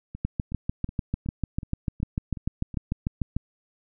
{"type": "two click trains", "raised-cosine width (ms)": 5, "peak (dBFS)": [-13, -24], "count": [22, 8], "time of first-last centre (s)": [[0.25, 3.366], [0.15, 2.743]], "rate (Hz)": [6.74, 2.7], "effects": []}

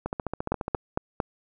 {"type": "two click trains", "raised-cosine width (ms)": 1, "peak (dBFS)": [-15, -10], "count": [11, 4], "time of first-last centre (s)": [[0.06, 0.75], [0.52, 1.202]], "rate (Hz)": [14.5, 4.4], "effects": []}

